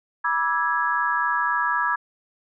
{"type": "chord", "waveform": "sine", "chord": "E dominant seventh", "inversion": "second", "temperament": "equal with one note detuned", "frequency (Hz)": [972.5, 1174.7, 1318.5, 1661.2], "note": ["B5", "D6", "E6", "G#6"], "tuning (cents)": [-27, 0, 0, 0], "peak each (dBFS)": [-25, -27, -27, -24], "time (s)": [0.24, 1.96], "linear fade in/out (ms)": 10, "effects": []}